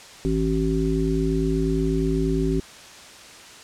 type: harmonic tone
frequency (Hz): 54.2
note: A1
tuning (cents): -25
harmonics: 1 / 3 / 5 / 7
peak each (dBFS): -25 / -25 / -25 / -25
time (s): 0.25-2.6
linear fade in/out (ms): 0
effects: white hiss -43 dBFS RMS until 3.63 s + low-pass 7000 Hz 12 dB/octave